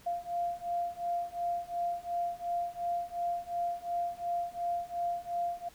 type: beating tone pair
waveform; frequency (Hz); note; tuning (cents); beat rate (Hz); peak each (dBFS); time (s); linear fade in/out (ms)
sine; 694 / 696.8; F5 / F5; -11 / -4; 2.8; -35 / -34; 0.06-5.69; 10
effects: pink hiss -58 dBFS RMS until 5.74 s